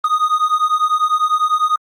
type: beating tone pair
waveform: triangle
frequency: 1234 / 1244 Hz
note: D#6 / D#6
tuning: -15 / -1 cents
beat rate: 10 Hz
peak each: -15 / -14 dBFS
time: 0.04-1.76 s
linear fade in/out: 5 ms
effects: Opus 24 kbps